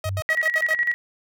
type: tone bursts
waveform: sawtooth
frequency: 630 Hz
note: D#5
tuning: 21 cents sharp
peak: -23 dBFS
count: 6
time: 0.04-0.738 s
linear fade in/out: 2 ms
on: 53 ms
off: 76 ms
type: tone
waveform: sine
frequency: 96.7 Hz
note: G2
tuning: 23 cents flat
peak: -24 dBFS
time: 0.05-0.21 s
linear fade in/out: 10 ms
type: tone with tremolo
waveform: sine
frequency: 1919 Hz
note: A#6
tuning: 50 cents sharp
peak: -17 dBFS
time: 0.29-0.94 s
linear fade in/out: 0 ms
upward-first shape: square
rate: 12 Hz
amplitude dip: 65%
effects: none